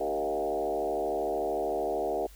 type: tone with frequency modulation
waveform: sine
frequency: 548 Hz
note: C#5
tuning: 20 cents flat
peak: -27 dBFS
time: 0-2.27 s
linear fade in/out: 10 ms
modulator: 73.2 Hz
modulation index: 2.8
effects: added 50 Hz sine -49 dBFS peak until 2.35 s + white hiss -57 dBFS RMS until 2.35 s